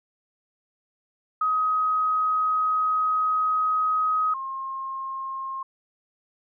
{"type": "tone pair in turn", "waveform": "sine", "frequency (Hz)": [1262, 1068], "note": ["D#6", "C6"], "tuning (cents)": [24, 35], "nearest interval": "minor third", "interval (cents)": 289, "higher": "first", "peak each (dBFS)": [-20, -29], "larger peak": "first", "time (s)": [[1.41, 4.34], [4.34, 5.63]], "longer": "first", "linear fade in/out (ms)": 5, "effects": []}